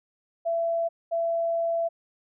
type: tone pair in turn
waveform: sine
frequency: 670 / 670 Hz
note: E5 / E5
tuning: +28 / +28 cents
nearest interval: unison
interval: 0 cents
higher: neither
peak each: -23 dBFS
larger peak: neither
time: 0.45-0.89 / 1.11-1.89 s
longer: second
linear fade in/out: 20 ms
effects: none